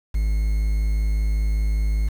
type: tone with quantisation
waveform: triangle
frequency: 52.6 Hz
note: G#1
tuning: 23 cents sharp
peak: -16 dBFS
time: 0.14-2.09 s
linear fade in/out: 10 ms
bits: 7
effects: none